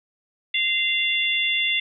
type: harmonic tone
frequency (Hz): 693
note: F5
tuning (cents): -14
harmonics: 3 / 4 / 5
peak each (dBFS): -24 / -24 / -24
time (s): 0.54-1.8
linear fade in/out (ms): 5
effects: none